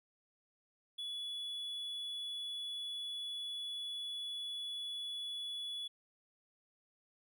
triangle tone, 3411 Hz, G#7, 46 cents sharp, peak -38 dBFS, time 0.98-5.88 s, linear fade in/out 10 ms, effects none

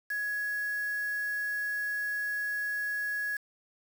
sine tone with quantisation, 1676 Hz, G#6, 15 cents sharp, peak -30 dBFS, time 0.1-3.37 s, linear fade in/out 5 ms, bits 7, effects none

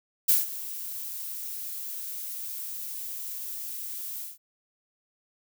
violet noise with ADSR envelope, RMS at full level -19 dBFS, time 0.28-4.38 s, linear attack 15 ms, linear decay 160 ms, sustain -17 dB, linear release 160 ms, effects none

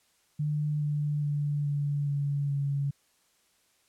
sine tone with pitch steps, 149.5 / 147.7 / 145.92 / 144.16 / 142.42 / 140.7 Hz, D3 / D3 / D3 / D3 / C#3 / C#3, +31 / +10 / -11 / -32 / +47 / +26 cents, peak -26 dBFS, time 0.39-2.91 s, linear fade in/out 10 ms, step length 420 ms, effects white hiss -68 dBFS RMS until 3.88 s + low-pass 11000 Hz 12 dB/octave

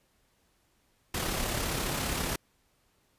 pink noise with amplitude modulation, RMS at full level -30 dBFS, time 1.14-2.36 s, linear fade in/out 5 ms, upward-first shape sine, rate 34.8 Hz, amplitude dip 35%, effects pink hiss -70 dBFS RMS until 3.18 s + resampled to 32000 Hz

